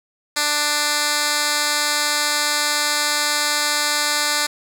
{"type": "tone with band-pass filter", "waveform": "10% pulse", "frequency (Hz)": 295.4, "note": "D4", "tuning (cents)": 10, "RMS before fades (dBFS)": -20, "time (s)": [0.36, 4.47], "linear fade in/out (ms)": 10, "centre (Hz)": 6100, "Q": 0.66, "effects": []}